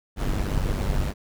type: noise with amplitude modulation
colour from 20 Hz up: brown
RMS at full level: -21 dBFS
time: 0.16-1.14 s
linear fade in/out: 50 ms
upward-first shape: sine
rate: 98.7 Hz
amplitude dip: 70%
effects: none